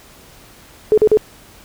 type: tone bursts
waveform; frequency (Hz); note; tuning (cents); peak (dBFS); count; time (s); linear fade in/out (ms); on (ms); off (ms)
sine; 428.4; A4; -46; -7; 3; 0.92-1.172; 0; 56; 42
effects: pink hiss -44 dBFS RMS until 1.64 s